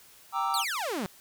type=chord; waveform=triangle; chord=E half-diminished seventh; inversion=first; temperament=equal; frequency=784 / 932.3 / 1174.7 / 1318.5 Hz; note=G5 / Bb5 / D6 / E6; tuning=0 / 0 / 0 / 0 cents; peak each=-30 dBFS; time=0.32-0.65 s; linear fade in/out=50 ms
type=exponential sweep; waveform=sawtooth; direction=down; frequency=4726 to 174.61 Hz; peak=-26 dBFS; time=0.54-1.06 s; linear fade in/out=0 ms
effects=white hiss -55 dBFS RMS until 1.2 s